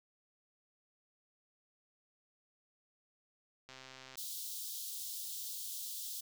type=click train; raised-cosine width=0.2 ms; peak=-34 dBFS; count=62; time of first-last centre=3.69-4.156 s; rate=131 Hz
type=high-pass noise; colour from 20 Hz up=white; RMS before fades=-43 dBFS; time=4.17-6.21 s; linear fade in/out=10 ms; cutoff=3300 Hz; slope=48 dB/octave
effects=none